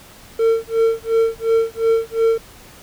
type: tone with tremolo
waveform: triangle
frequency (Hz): 453.2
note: A#4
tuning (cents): -49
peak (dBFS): -9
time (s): 0.39-2.38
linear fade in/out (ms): 5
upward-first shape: sine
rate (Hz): 2.8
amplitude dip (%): 100
effects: pink hiss -43 dBFS RMS until 2.82 s